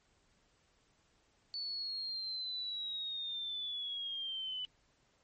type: linear sweep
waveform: sine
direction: down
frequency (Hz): 4478 to 2984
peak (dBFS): -37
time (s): 1.54-4.65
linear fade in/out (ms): 0
effects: pink hiss -72 dBFS RMS until 5.23 s + MP3 32 kbps